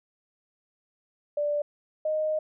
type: tone pair in turn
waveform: sine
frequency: 587.3 / 619.5 Hz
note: D5 / D#5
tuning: 0 / -8 cents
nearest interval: minor second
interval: 92 cents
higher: second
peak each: -24 dBFS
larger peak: neither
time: 1.37-1.62 / 2.05-2.39 s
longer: second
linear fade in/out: 5 ms
effects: none